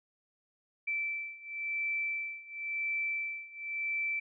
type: beating tone pair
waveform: sine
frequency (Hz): 2328 / 2328.95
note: D7 / D7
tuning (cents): -16 / -15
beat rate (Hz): 0.95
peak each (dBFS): -37 / -35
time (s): 0.87-4.2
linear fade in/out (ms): 10
effects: none